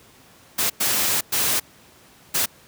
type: noise bursts at uneven times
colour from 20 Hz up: white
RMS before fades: -21 dBFS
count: 4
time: 0.58-0.7 / 0.8-1.21 / 1.32-1.6 / 2.34-2.46 s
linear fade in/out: 10 ms
effects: pink hiss -51 dBFS RMS until 2.67 s + high-pass 80 Hz 12 dB/octave